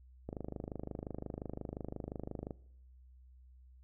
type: click train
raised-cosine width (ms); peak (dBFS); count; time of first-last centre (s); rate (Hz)
2; -27; 58; 0.29-2.508; 25.7
effects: noise-tail reverb RT60 0.8 s tail -22 dB re dry + added 63 Hz sine -56 dBFS peak until 3.83 s